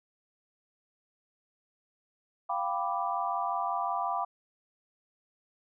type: chord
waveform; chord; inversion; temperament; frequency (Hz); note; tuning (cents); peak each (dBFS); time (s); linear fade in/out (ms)
sine; G dominant seventh; third; equal; 698.5 / 784 / 987.8 / 1174.7; F5 / G5 / B5 / D6; 0 / 0 / 0 / 0; -34; 2.49-4.25; 10
effects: none